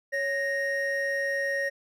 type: tone pair together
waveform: triangle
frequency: 554.4 / 1864.7 Hz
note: C#5 / A#6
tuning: 0 / 0 cents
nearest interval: octave + major sixth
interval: 2100 cents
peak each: -28 / -26 dBFS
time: 0.12-1.7 s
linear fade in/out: 20 ms
effects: none